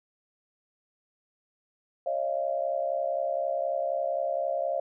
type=tone cluster; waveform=sine; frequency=547 / 611 / 682 Hz; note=C#5 / D#5 / F5; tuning=-23 / -32 / -41 cents; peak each=-31 / -31 / -30 dBFS; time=2.06-4.8 s; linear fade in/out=5 ms; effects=none